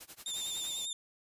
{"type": "noise with tremolo", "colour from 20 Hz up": "white", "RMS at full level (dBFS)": -47, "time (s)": [0, 0.73], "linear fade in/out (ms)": 10, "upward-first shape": "sine", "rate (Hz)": 11, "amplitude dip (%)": 95}
{"type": "tone with vibrato", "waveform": "25% pulse", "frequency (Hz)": 3604, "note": "A7", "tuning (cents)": 41, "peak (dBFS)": -31, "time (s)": [0.26, 0.93], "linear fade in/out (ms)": 2, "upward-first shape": "sine", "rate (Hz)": 10, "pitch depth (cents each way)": 41}
{"type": "band-stop noise", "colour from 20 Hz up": "white", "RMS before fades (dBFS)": -46, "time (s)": [0.33, 0.86], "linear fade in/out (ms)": 10, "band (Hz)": [1100, 2200], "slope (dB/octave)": 48}
{"effects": ["resampled to 32000 Hz"]}